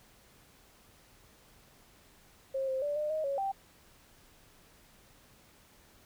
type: tone with pitch steps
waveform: sine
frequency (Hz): 536 / 526 / 583 / 602 / 625 / 555 / 782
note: C5 / C5 / D5 / D5 / D#5 / C#5 / G5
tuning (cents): +42 / +9 / -13 / +43 / +8 / +2 / -4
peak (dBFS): -30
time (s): 2.54-3.52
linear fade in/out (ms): 10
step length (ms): 140
effects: pink hiss -61 dBFS RMS until 6.05 s